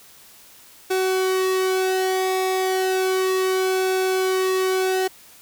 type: tone with flanger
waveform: sawtooth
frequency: 375.7 Hz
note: F#4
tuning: 26 cents sharp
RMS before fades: -21 dBFS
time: 0.9-5.08 s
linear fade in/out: 10 ms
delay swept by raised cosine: 1 to 1.99 ms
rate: 0.33 Hz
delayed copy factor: -0.65
effects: white hiss -48 dBFS RMS until 5.41 s